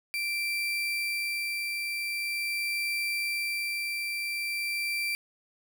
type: tone with tremolo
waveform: 35% pulse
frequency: 2349 Hz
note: D7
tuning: in tune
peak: -26 dBFS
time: 0.14-5.15 s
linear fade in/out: 0 ms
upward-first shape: sine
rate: 0.44 Hz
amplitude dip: 25%
effects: 11-bit

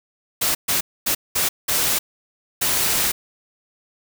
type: noise bursts at uneven times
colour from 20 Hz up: white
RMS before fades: -20 dBFS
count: 6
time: 0.41-0.55 / 0.68-0.81 / 1.06-1.15 / 1.35-1.49 / 1.68-1.99 / 2.61-3.12 s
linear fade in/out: 10 ms
effects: none

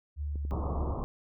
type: tone with pitch glide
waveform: sine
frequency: 73.42 to 70.14 Hz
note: D2 to C#2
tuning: 0 to +21 cents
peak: -31 dBFS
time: 0.16-0.96 s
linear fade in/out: 50 ms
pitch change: -79 cents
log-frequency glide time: 0.28-0.57 s
type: clicks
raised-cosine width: 3 ms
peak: -31 dBFS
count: 5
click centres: 0.357 / 0.451 / 0.663 / 0.707 / 0.878 s
type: low-pass noise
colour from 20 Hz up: pink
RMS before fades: -35 dBFS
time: 0.51-1.04 s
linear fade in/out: 0 ms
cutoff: 1200 Hz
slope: 96 dB/octave
effects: none

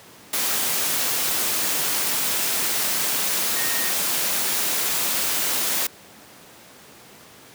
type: tone in noise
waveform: sine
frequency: 1857 Hz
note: A#6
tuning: 7 cents flat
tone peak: -31 dBFS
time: 3.56-3.9 s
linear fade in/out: 5 ms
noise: white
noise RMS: -23 dBFS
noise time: 0.33-5.87 s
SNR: -11 dB
effects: pink hiss -46 dBFS RMS until 7.54 s + high-pass 150 Hz 12 dB/octave

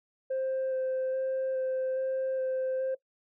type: tone with vibrato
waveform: sine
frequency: 523.3 Hz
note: C5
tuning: in tune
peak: -26 dBFS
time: 0.3-2.95 s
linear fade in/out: 10 ms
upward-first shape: square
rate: 1.2 Hz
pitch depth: 9 cents each way
effects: noise-tail reverb RT60 0.1 s tail -20 dB re dry + tanh soft clip ceiling -26 dBFS

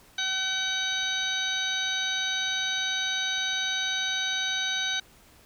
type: harmonic tone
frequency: 760 Hz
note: F#5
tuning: 46 cents sharp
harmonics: 1 / 2 / 3 / 4 / 5 / 6 / 8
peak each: -41 / -31 / -37 / -36 / -29 / -40 / -37 dBFS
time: 0.18-5 s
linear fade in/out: 5 ms
effects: pink hiss -56 dBFS RMS until 5.45 s

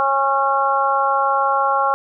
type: harmonic tone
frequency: 273.7 Hz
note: C#4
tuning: 22 cents flat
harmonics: 2 / 3 / 4 / 5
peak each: -23 / -19 / -19 / -21 dBFS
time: 0-1.94 s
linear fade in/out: 0 ms
effects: none

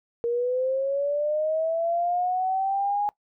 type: linear sweep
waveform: sine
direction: up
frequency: 466.2 to 830.6 Hz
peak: -22 dBFS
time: 0.24-3.09 s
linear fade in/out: 0 ms
effects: noise-tail reverb RT60 0.1 s tail -21 dB re dry

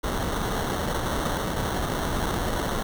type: noise with sample-and-hold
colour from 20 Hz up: pink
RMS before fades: -27 dBFS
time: 0.03-2.83 s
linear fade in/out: 10 ms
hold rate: 2450 Hz
effects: none

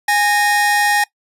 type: tone pair together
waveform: 45% pulse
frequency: 825 / 1852.1 Hz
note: G#5 / A#6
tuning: -12 / -12 cents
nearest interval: octave + major second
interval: 1400 cents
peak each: -15 / -16 dBFS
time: 0.08-1.04 s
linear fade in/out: 5 ms
effects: noise-tail reverb RT60 0.1 s tail -21 dB re dry + resampled to 32000 Hz

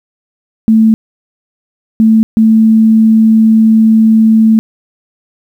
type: tone bursts at uneven times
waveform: sine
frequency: 221.3 Hz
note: A3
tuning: 10 cents sharp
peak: -3 dBFS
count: 3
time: 0.68-0.94 / 2-2.23 / 2.37-4.59 s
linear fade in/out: 0 ms
effects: 7-bit

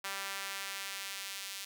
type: tone with high-pass filter sweep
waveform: sawtooth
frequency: 196 Hz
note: G3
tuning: in tune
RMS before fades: -41 dBFS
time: 0.04-1.65 s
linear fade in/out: 5 ms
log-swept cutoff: 1300 to 3200 Hz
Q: 0.84
effects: none

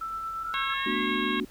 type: tone with tremolo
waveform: sine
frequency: 1327 Hz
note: E6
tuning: 11 cents sharp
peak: -30 dBFS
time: 0.01-0.74 s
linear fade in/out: 5 ms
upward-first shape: sine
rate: 8.7 Hz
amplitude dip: 25%
type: linear sweep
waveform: sine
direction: up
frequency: 1318.5 to 2217 Hz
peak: -39 dBFS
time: 0.41-1.15 s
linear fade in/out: 2 ms
type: harmonic tone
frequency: 545 Hz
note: C#5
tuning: 29 cents flat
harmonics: 2 / 3 / 4 / 5 / 6 / 7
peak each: -32 / -34 / -35 / -36 / -37 / -37 dBFS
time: 0.54-1.4 s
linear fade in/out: 0 ms
type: chord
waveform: sine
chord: B minor seventh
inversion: third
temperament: equal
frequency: 220 / 246.9 / 293.7 / 370 Hz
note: A3 / B3 / D4 / F#4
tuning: 0 / 0 / 0 / 0 cents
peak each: -33 dBFS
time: 0.86-1.45 s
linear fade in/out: 5 ms
effects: added 46 Hz sine -54 dBFS peak until 1.5 s + pink hiss -54 dBFS RMS until 1.5 s

